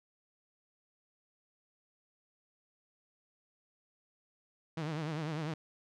sawtooth tone with vibrato, 155.56 Hz, D#3, in tune, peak -31 dBFS, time 4.77-5.54 s, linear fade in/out 5 ms, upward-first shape triangle, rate 10 Hz, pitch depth 130 cents each way, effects low-pass 5000 Hz 12 dB/octave

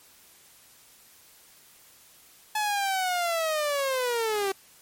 sawtooth linear sweep, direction down, 860 to 381.9 Hz, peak -21 dBFS, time 2.55-4.52 s, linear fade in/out 5 ms, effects white hiss -55 dBFS RMS until 4.81 s + MP3 64 kbps

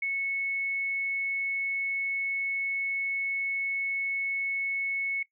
sine tone, 2203 Hz, C#7, 11 cents flat, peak -27 dBFS, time 0.02-5.23 s, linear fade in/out 5 ms, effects noise-tail reverb RT60 0.1 s tail -20 dB re dry

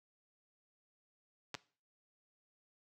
clicks, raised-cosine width 0.2 ms, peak -23 dBFS, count 2, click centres 1.543 / 1.55 s, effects noise-tail reverb RT60 0.4 s tail -19 dB re dry + high-pass 80 Hz 12 dB/octave

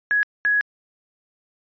sine tone bursts at uneven times, 1673 Hz, G#6, 12 cents sharp, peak -16 dBFS, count 2, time 0.11-0.23 / 0.45-0.61 s, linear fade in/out 0 ms, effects resampled to 11025 Hz

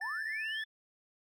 sine linear sweep, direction up, 705 to 3528 Hz, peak -39 dBFS, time 0-0.65 s, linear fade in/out 50 ms
triangle tone with vibrato, 1760 Hz, A6, in tune, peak -34 dBFS, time 0.01-0.64 s, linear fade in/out 5 ms, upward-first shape sine, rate 16 Hz, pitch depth 14 cents each way
effects none

